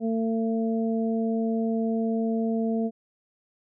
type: harmonic tone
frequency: 225.3 Hz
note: A3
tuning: 41 cents sharp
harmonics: 1 / 2 / 3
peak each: -24 / -30 / -34 dBFS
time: 0-2.91 s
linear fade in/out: 50 ms
effects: none